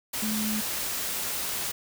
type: tone in noise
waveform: sine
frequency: 215 Hz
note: A3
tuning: 40 cents flat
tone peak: -28 dBFS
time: 0.22-0.61 s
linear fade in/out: 10 ms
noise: white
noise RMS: -31 dBFS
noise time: 0.13-1.72 s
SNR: 0 dB
effects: none